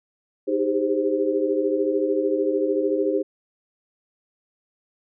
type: chord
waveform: sine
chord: Ab major seventh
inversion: second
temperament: equal with one note detuned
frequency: 311.1 / 392 / 405.4 / 523.3 Hz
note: Eb4 / G4 / Ab4 / C5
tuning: 0 / 0 / -42 / 0 cents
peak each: -25 dBFS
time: 0.47-3.23 s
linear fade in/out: 20 ms
effects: none